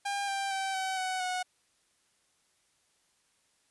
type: tone with pitch steps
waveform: sawtooth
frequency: 802 / 787.8 / 773.8 / 760.1 / 746.6 / 733.3 Hz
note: G5 / G5 / G5 / F#5 / F#5 / F#5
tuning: +39 / +8 / -23 / +46 / +15 / -16 cents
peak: -27 dBFS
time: 0.05-1.43 s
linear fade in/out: 10 ms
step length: 230 ms
effects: white hiss -71 dBFS RMS until 3.7 s + resampled to 24000 Hz